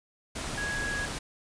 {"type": "tone in noise", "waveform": "sine", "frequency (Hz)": 1661.2, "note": "G#6", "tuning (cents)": 0, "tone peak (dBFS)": -31, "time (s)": [0.57, 1.06], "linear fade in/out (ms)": 10, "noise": "pink", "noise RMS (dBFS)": -35, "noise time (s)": [0.35, 1.19], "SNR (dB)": 1, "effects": ["resampled to 22050 Hz"]}